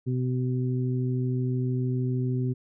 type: harmonic tone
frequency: 126.7 Hz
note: B2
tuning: 45 cents sharp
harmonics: 1 / 2 / 3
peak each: -25 / -31 / -35 dBFS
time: 0.06-2.54 s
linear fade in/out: 20 ms
effects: none